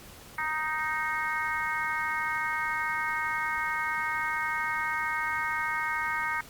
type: harmonic tone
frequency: 311.1 Hz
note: D#4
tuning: in tune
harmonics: 3 / 4 / 5 / 6 / 7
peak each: -34 / -34 / -34 / -34 / -34 dBFS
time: 0.38-6.41 s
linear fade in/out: 5 ms
effects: pink hiss -49 dBFS RMS until 6.49 s + Opus 48 kbps